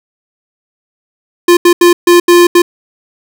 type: tone bursts at uneven times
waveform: square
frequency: 349.2 Hz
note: F4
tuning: in tune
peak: -3 dBFS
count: 6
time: 1.48-1.57 / 1.65-1.73 / 1.81-1.93 / 2.07-2.2 / 2.28-2.47 / 2.55-2.62 s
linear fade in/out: 5 ms
effects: none